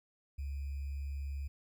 sine tone with sample-and-hold, 69.8 Hz, C#2, 13 cents sharp, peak -36 dBFS, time 0.38-1.48 s, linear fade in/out 10 ms, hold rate 2450 Hz, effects none

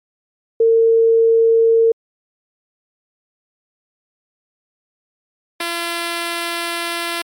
sine / 5% pulse tone pair in turn, 454.8 / 340.7 Hz, A#4 / F4, -43 / -43 cents, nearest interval perfect fourth, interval 500 cents, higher first, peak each -9 dBFS, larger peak neither, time 0.6-1.92 / 5.6-7.22 s, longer second, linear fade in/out 5 ms, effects MP3 64 kbps

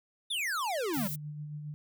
square exponential sweep, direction down, 3729 to 180.7 Hz, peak -31 dBFS, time 0.3-1.08 s, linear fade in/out 10 ms
violet noise, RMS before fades -38 dBFS, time 0.93-1.16 s, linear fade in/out 10 ms
sine tone with tremolo, 149.3 Hz, D3, 29 cents sharp, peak -36 dBFS, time 0.97-1.74 s, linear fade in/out 0 ms, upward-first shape sine, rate 7.3 Hz, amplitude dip 35%
effects none

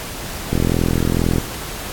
click train, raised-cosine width 3 ms, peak -4 dBFS, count 37, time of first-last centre 0.53-1.383 s, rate 42.2 Hz, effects pink hiss -29 dBFS RMS until 1.92 s + AAC 64 kbps

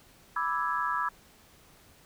sine chord, E dominant seventh, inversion second, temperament equal, 987.8 / 1174.7 / 1318.5 / 1661.2 Hz, B5 / D6 / E6 / G#6, 0 / 0 / 0 / 0 cents, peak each -32 / -33 / -32 / -34 dBFS, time 0.36-1.09 s, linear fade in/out 5 ms, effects pink hiss -58 dBFS RMS until 2.05 s

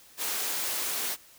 white high-pass noise, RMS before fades -31 dBFS, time 0.17-1.17 s, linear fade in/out 50 ms, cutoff 280 Hz, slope 12 dB/octave, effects white hiss -55 dBFS RMS until 1.38 s

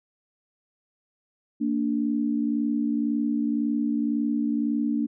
sine tone pair together, 229.5 / 291.4 Hz, A#3 / D4, -27 / -13 cents, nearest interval major third, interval 414 cents, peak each -25 dBFS, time 1.6-5.07 s, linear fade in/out 20 ms, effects none

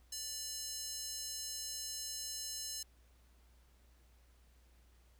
square tone with high-pass filter, 587.3 Hz, D5, in tune, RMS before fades -43 dBFS, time 0.12-2.83 s, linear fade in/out 5 ms, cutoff 5600 Hz, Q 2, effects added 60 Hz sine -63 dBFS peak until 5.19 s + pink hiss -72 dBFS RMS until 5.19 s

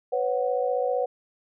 sine chord, B suspended second, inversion none, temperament equal with one note detuned, 499 / 554.4 / 740 Hz, B4 / C#5 / F#5, +18 / 0 / 0 cents, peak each -25 / -28 / -29 dBFS, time 0.12-1.06 s, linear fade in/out 10 ms, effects none

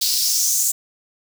white noise with high-pass filter sweep, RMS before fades -19 dBFS, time 0.01-0.72 s, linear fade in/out 10 ms, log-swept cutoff 4300 to 7300 Hz, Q 3.8, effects none

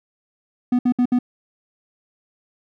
triangle tone bursts, 246.9 Hz, B3, in tune, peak -12 dBFS, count 4, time 0.72-1.189 s, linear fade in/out 5 ms, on 70 ms, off 63 ms, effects none

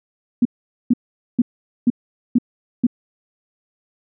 sine tone bursts, 241.2 Hz, B3, 41 cents flat, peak -10 dBFS, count 6, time 0.42-2.868 s, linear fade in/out 5 ms, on 33 ms, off 450 ms, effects none

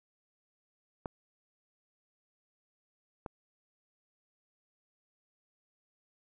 clicks, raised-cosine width 1 ms, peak -22 / -25 dBFS, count 2, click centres 1.058 / 3.262 s, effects none

